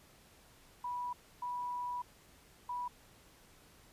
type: tone bursts at uneven times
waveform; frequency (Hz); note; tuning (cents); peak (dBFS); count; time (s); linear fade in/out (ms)
sine; 980; B5; -14; -36; 3; 0.84-1.13 / 1.42-2.02 / 2.69-2.88; 5
effects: pink hiss -62 dBFS RMS until 3.92 s + resampled to 32000 Hz